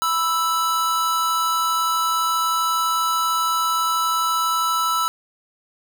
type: tone pair together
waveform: square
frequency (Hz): 986.1 / 1318.5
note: B5 / E6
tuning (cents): -3 / 0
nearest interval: perfect fourth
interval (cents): 503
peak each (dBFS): -26 / -20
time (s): 0.02-5.08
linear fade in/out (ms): 0
effects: 7-bit